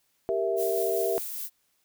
sine chord, E diminished, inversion first, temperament equal, 392 / 466.2 / 659.3 Hz, G4 / Bb4 / E5, 0 / 0 / 0 cents, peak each -28 / -30 / -28 dBFS, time 0.29-1.18 s, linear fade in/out 0 ms
violet noise with tremolo, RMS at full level -34 dBFS, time 0.56-1.5 s, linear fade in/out 50 ms, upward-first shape triangle, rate 5 Hz, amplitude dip 25%
effects white hiss -71 dBFS RMS until 1.84 s

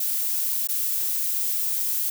violet noise with dropouts, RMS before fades -25 dBFS, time 0-2.1 s, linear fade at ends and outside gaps 5 ms, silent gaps 0.673-0.687 s, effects none

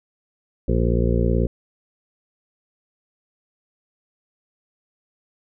harmonic tone, 58.27 Hz, A#1, in tune, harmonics 1 / 2 / 3 / 4 / 6 / 7 / 8 / 9, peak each -20 / -23 / -25 / -26 / -28 / -28 / -29 / -30 dBFS, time 0.68-1.47 s, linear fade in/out 5 ms, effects none

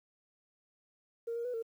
sine tone with pitch steps, 464.1 / 469.3 / 494.3 / 454.7 Hz, A#4 / A#4 / B4 / A#4, -8 / +12 / +1 / -43 cents, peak -33 dBFS, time 1.27-1.626 s, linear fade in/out 10 ms, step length 89 ms, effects tanh soft clip ceiling -30 dBFS + 11-bit

